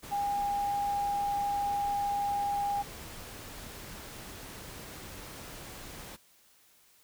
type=tone in noise; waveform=sine; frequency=810 Hz; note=G#5; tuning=43 cents flat; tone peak=-28 dBFS; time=0.11-2.83 s; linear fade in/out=20 ms; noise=pink; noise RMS=-45 dBFS; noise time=0.02-6.17 s; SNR=+14 dB; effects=white hiss -63 dBFS RMS until 7.03 s